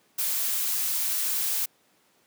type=noise; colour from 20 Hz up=blue; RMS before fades=-27 dBFS; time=0.18-1.66 s; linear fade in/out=10 ms; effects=pink hiss -64 dBFS RMS until 2.26 s + high-pass 200 Hz 12 dB/octave